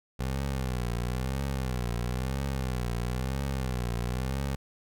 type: tone with vibrato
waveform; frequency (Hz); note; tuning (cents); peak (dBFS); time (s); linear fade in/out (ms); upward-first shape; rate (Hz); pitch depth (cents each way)
20% pulse; 63.5; B1; +49; -24; 0.19-4.56; 10; triangle; 1; 150
effects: none